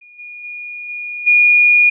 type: tone with level steps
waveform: sine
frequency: 2439 Hz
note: D#7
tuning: 35 cents flat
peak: -40 / -30 / -26 / -23 / -7 dBFS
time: 0.01-1.9 s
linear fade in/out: 10 ms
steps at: 0.18 / 0.43 / 0.88 / 1.26 s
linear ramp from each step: 20 ms
effects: none